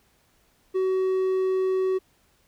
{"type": "tone", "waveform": "triangle", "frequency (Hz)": 376.4, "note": "F#4", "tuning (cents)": 30, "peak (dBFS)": -19, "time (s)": [0.74, 1.99], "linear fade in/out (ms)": 20, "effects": ["pink hiss -64 dBFS RMS until 2.47 s"]}